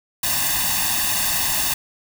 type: noise with comb filter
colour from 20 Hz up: white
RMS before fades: -21 dBFS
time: 0.23-1.74 s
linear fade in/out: 5 ms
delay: 1.1 ms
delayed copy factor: +0.9
effects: none